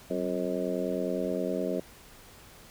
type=harmonic tone with a mistuned harmonic; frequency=89.7 Hz; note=F2; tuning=47 cents sharp; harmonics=2 / 3 / 4 / 5 / 6 / 7; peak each=-35 / -35 / -35 / -35 / -35 / -35 dBFS; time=0.1-1.8 s; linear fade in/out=5 ms; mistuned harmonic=2; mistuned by=+84 cents; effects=pink hiss -52 dBFS RMS until 2.7 s